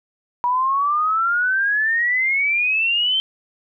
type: exponential sweep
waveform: sine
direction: up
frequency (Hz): 964 to 3132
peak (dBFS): -16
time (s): 0.44-3.2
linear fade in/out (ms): 0
effects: none